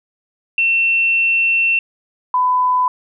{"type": "tone pair in turn", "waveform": "sine", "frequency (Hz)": [2700, 1002.1], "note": ["E7", "B5"], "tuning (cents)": [41, 25], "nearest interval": "octave + perfect fourth", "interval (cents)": 1716, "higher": "first", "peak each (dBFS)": -12, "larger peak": "neither", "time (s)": [[0.58, 1.79], [2.34, 2.88]], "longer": "first", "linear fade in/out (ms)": 2, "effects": []}